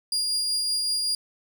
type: tone with tremolo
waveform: 35% pulse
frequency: 4835 Hz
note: D8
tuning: 50 cents sharp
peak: -21 dBFS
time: 0.12-1.15 s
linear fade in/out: 2 ms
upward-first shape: triangle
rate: 5.3 Hz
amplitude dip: 25%
effects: none